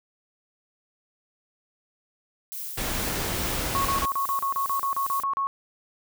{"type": "noise with tremolo", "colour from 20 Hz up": "violet", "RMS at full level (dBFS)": -34, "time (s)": [2.52, 5.23], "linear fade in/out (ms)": 0, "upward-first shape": "sine", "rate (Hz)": 2.4, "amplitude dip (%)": 40}
{"type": "noise", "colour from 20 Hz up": "pink", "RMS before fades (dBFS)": -29, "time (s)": [2.77, 4.06], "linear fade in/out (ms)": 10}
{"type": "tone bursts", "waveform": "sine", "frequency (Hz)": 1100, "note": "C#6", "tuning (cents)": -14, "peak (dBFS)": -23, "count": 13, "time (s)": [3.75, 5.47], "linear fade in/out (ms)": 0, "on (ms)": 100, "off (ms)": 35}
{"effects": []}